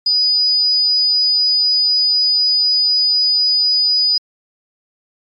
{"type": "tone", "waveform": "sine", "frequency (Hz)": 4952, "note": "D#8", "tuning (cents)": -9, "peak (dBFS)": -11, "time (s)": [0.06, 4.18], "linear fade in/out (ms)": 5, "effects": ["MP3 64 kbps"]}